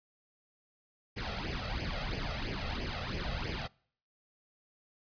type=noise with flanger; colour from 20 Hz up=pink; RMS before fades=-36 dBFS; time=1.16-3.68 s; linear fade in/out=20 ms; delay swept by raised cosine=0.38 to 1.58 ms; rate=3 Hz; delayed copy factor=+0.75; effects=noise-tail reverb RT60 0.6 s tail -26 dB re dry + resampled to 11025 Hz